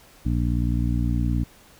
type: harmonic tone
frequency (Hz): 59.2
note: A#1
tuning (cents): +27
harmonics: 1 / 2 / 3 / 4 / 5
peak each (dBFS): -23 / -25 / -30 / -29 / -31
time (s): 0.25-1.44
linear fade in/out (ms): 10
effects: pink hiss -52 dBFS RMS until 1.79 s